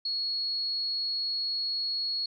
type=tone; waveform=sine; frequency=4336 Hz; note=C#8; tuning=39 cents flat; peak=-28 dBFS; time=0.05-2.26 s; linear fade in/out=5 ms; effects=none

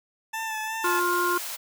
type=tone with vibrato; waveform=20% pulse; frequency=880 Hz; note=A5; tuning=in tune; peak=-24 dBFS; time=0.33-1 s; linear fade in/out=10 ms; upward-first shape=sine; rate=2.8 Hz; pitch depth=29 cents each way
type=high-pass noise; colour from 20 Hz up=white; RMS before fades=-34 dBFS; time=0.83-1.57 s; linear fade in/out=20 ms; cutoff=490 Hz; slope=48 dB/octave
type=harmonic tone; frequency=352.6 Hz; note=F4; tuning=17 cents sharp; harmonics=1 / 3 / 4; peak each=-27 / -25 / -27 dBFS; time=0.84-1.38 s; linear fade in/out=5 ms
effects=none

